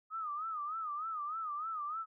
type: tone with vibrato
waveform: sine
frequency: 1246 Hz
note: D#6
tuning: 2 cents sharp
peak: -36 dBFS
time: 0.1-2.06 s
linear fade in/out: 50 ms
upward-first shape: sine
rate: 3.3 Hz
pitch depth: 120 cents each way
effects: none